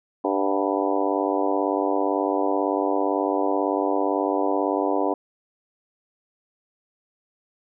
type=harmonic tone with a mistuned harmonic; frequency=98 Hz; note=G2; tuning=in tune; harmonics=3 / 4 / 5 / 6 / 7 / 8 / 9 / 10; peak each=-26 / -27 / -28 / -29 / -29 / -30 / -31 / -31 dBFS; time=0.24-5.14 s; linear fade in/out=5 ms; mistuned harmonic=8; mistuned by=-47 cents; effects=none